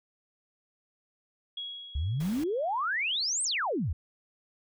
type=tone with exponential decay; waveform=sine; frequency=3322 Hz; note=G#7; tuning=in tune; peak=-33 dBFS; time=1.57-2.82 s; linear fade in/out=5 ms; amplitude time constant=270 ms
type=exponential two-way sweep; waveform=sine; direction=up then down; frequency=65.3 to 8700 to 65.3 Hz; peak=-27 dBFS; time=1.95-3.93 s; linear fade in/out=5 ms; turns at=3.43 s
type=noise; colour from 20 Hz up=pink; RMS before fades=-44 dBFS; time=2.2-2.44 s; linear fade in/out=5 ms
effects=none